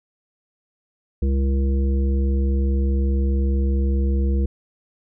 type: harmonic tone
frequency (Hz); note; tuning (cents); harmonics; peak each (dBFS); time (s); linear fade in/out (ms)
67.6; C#2; -43; 1 / 3 / 5 / 7; -17 / -27 / -31 / -34; 1.22-4.46; 5
effects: none